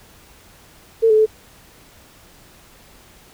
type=tone with pitch steps; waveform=sine; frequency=451.3 / 432.2 / 435.1 Hz; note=A4 / A4 / A4; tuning=+44 / -31 / -19 cents; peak=-10 dBFS; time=1.02-1.263 s; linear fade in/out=20 ms; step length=81 ms; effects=pink hiss -48 dBFS RMS until 3.33 s